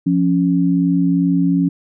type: tone pair together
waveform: sine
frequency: 174.63 / 277.2 Hz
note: F3 / C#4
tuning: 0 / 0 cents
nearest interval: minor sixth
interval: 800 cents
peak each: -15 dBFS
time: 0.06-1.69 s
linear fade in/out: 10 ms
effects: none